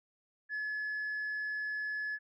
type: tone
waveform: sine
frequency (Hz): 1709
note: G#6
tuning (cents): +49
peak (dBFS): -32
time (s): 0.49-2.19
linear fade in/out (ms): 50
effects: tanh soft clip ceiling -32 dBFS